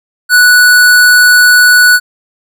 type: tone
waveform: square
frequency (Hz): 1477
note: F#6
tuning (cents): -3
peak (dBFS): -3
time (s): 0.29-2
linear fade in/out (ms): 50
effects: none